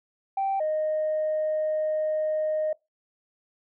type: tone pair in turn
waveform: sine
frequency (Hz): 780 / 619.1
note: G5 / D#5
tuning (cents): -9 / -9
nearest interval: major third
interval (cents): 400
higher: first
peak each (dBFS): -22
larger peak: neither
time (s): 0.37-0.6 / 0.6-2.73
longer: second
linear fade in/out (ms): 5
effects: noise-tail reverb RT60 0.2 s tail -23 dB re dry + tanh soft clip ceiling -20 dBFS